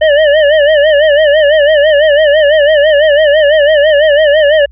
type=tone with vibrato; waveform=square; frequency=599 Hz; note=D5; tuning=34 cents sharp; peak=-5 dBFS; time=0.01-4.66 s; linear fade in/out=10 ms; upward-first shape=sine; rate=6 Hz; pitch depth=100 cents each way; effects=added 60 Hz sine -34 dBFS peak until 4.71 s + resampled to 8000 Hz